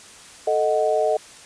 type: chord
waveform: sine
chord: D# diminished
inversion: second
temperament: equal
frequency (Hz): 440 / 622.3 / 740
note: A4 / D#5 / F#5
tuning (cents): 0 / 0 / 0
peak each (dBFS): -22 / -20 / -24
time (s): 0.47-1.17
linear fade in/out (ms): 5
effects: white hiss -44 dBFS RMS until 1.45 s + resampled to 22050 Hz